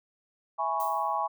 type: chord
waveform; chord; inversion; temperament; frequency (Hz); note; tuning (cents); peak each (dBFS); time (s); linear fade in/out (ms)
sine; C# minor seventh; first; equal; 659.3 / 830.6 / 987.8 / 1108.7; E5 / G#5 / B5 / C#6; 0 / 0 / 0 / 0; -35 / -30 / -33 / -31; 0.58-1.28; 20
type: noise with exponential decay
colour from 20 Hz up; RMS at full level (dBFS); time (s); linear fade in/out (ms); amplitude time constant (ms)
violet; -39; 0.8-1.26; 1; 100
effects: none